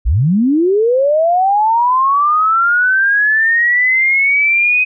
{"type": "linear sweep", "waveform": "sine", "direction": "up", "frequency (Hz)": [44, 2521], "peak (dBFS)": -9, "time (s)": [0.05, 4.85], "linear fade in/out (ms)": 20, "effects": []}